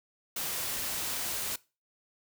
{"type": "noise", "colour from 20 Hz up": "white", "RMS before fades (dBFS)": -34, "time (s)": [0.36, 1.56], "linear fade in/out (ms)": 5, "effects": ["noise-tail reverb RT60 0.3 s tail -21 dB re dry"]}